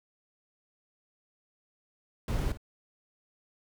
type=noise with echo; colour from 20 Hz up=brown; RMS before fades=-30 dBFS; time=2.28-2.52 s; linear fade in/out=2 ms; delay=53 ms; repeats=1; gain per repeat=-13 dB; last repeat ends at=2.573 s; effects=none